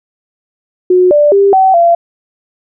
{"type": "tone with pitch steps", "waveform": "sine", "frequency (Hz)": [364.4, 589, 397.5, 762, 683], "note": ["F#4", "D5", "G4", "G5", "F5"], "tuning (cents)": [-26, 5, 24, -49, -39], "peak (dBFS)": -4, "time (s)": [0.9, 1.95], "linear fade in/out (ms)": 5, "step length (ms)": 210, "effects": []}